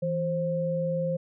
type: tone pair together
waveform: sine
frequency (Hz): 164.5 / 528.3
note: E3 / C5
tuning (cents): -3 / +17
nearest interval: octave + minor sixth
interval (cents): 2020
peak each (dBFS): -29 / -27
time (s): 0.02-1.17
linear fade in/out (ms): 10
effects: none